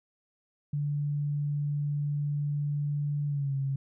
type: tone with pitch glide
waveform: sine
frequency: 145.7 to 136.73 Hz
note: D3 to C#3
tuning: -13 to -23 cents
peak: -27 dBFS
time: 0.73-3.76 s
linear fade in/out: 5 ms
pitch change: -110 cents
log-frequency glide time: 3.27-3.55 s
effects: none